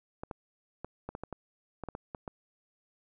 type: clicks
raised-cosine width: 1 ms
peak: -24 dBFS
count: 12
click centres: 0.235 / 0.312 / 0.846 / 1.09 / 1.151 / 1.236 / 1.327 / 1.837 / 1.887 / 1.951 / 2.148 / 2.278 s
effects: none